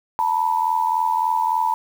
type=tone pair together; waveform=sine; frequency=889.5 / 973 Hz; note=A5 / B5; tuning=+19 / -26 cents; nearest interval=major second; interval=155 cents; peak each=-20 dBFS; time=0.19-1.74 s; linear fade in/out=0 ms; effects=7-bit